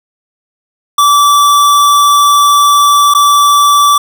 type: tone with dropouts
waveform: square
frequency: 1159 Hz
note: D6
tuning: 23 cents flat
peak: -5 dBFS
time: 0.98-3.98 s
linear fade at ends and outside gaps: 5 ms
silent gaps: 3.139-3.148 s
effects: none